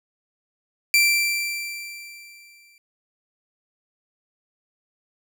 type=tone with exponential decay; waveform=sawtooth; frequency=2349 Hz; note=D7; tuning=in tune; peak=-10 dBFS; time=0.94-2.78 s; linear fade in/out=1 ms; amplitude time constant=400 ms; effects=none